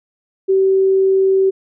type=tone; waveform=sine; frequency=384 Hz; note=G4; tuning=36 cents flat; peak=-10 dBFS; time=0.48-1.51 s; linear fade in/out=20 ms; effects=none